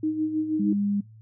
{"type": "tone with tremolo", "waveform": "sine", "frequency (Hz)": 311.1, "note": "D#4", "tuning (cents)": 0, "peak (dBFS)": -21, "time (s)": [0.03, 0.73], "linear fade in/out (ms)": 5, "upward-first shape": "sine", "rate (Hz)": 6.3, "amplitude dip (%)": 60}
{"type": "tone", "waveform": "sine", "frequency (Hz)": 202.7, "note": "G#3", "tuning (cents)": -42, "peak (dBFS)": -22, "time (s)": [0.59, 1.01], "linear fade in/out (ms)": 10}
{"effects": ["noise-tail reverb RT60 0.2 s tail -23 dB re dry", "added 110 Hz sine -46 dBFS peak until 1.21 s"]}